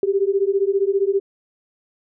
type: beating tone pair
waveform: sine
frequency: 386.6 / 401.6 Hz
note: G4 / G4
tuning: -24 / +42 cents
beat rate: 15 Hz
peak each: -19 dBFS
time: 0.03-1.2 s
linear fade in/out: 2 ms
effects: none